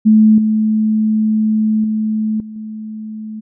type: tone with level steps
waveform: sine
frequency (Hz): 216.7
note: A3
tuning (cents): -26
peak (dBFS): -5 / -11 / -14 / -27 / -24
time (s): 0.05-3.41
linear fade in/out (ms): 20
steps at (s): 0.38 / 1.84 / 2.4 / 2.56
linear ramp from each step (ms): 2
effects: none